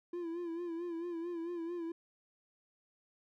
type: tone with vibrato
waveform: triangle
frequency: 340.4 Hz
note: F4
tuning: 44 cents flat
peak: -35 dBFS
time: 0.13-1.92 s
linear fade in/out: 5 ms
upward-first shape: sine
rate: 4.5 Hz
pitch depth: 63 cents each way
effects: none